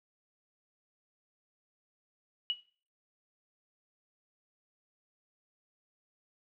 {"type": "tone with exponential decay", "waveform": "sine", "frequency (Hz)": 2929, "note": "F#7", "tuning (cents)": -18, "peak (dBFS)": -25, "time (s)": [2.5, 2.6], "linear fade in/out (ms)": 0, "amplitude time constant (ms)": 20, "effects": ["noise-tail reverb RT60 0.4 s tail -17 dB re dry"]}